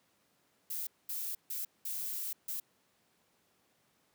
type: noise bursts at uneven times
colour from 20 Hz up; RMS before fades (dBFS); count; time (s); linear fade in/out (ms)
violet; -38; 5; 0.7-0.87 / 1.09-1.35 / 1.5-1.65 / 1.85-2.33 / 2.48-2.6; 5
effects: pink hiss -72 dBFS RMS until 4.14 s + high-pass 150 Hz 12 dB/octave